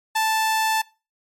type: tone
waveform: sawtooth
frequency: 880 Hz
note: A5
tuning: in tune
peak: -15 dBFS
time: 0.15-0.82 s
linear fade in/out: 10 ms
effects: noise-tail reverb RT60 0.3 s tail -22 dB re dry + MP3 64 kbps